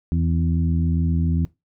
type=harmonic tone with a mistuned harmonic; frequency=82.41 Hz; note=E2; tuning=in tune; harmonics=1 / 2 / 3 / 4; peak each=-20 / -22 / -28 / -37 dBFS; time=0.12-1.45 s; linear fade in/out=0 ms; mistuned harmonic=3; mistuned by=+33 cents; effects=noise-tail reverb RT60 0.2 s tail -19 dB re dry